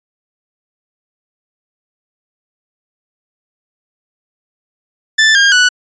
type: tone with pitch steps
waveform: sawtooth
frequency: 1760 / 1613.9 / 1480 Hz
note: A6 / G6 / F#6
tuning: 0 / +50 / 0 cents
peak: -3 dBFS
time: 5.18-5.69 s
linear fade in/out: 10 ms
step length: 170 ms
effects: resampled to 16000 Hz